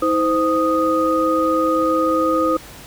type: tone cluster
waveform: sine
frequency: 320.4 / 516 / 1243 Hz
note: E4 / C5 / D#6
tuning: -49 / -24 / -2 cents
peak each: -19 dBFS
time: 0.02-2.57 s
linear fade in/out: 5 ms
effects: pink hiss -39 dBFS RMS until 2.86 s